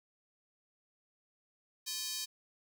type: tone with high-pass filter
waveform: square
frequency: 349.2 Hz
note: F4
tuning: in tune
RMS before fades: -39 dBFS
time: 1.86-2.26 s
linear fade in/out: 20 ms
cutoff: 4600 Hz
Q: 1.8
effects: none